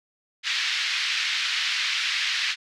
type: band-pass noise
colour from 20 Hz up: pink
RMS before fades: -26 dBFS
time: 0.43-2.56 s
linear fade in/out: 50 ms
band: 1800 to 4800 Hz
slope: 24 dB/octave
effects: none